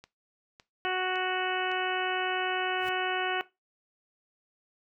click train, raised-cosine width 0.2 ms, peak -31 dBFS, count 4, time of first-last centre 0.04-1.716 s, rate 1.79 Hz
harmonic tone, 370 Hz, F#4, in tune, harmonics 1 / 2 / 3 / 4 / 5 / 6 / 7 / 8, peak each -33 / -32 / -37 / -34 / -38 / -41 / -39 / -37 dBFS, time 0.85-3.41 s, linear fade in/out 0 ms
pink noise with exponential growth, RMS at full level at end -43 dBFS, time 2.74-2.89 s, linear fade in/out 2 ms, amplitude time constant 32 ms
effects noise-tail reverb RT60 0.2 s tail -17 dB re dry

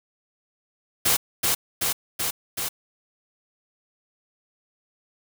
white noise with echo, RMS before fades -20 dBFS, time 1.05-1.17 s, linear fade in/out 10 ms, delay 380 ms, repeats 4, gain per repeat -2 dB, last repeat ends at 2.69 s, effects none

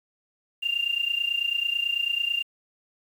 sine tone with amplitude modulation, 2794 Hz, F7, in tune, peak -20 dBFS, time 0.62-2.43 s, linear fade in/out 20 ms, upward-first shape sine, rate 29.1 Hz, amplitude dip 80%, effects 8-bit

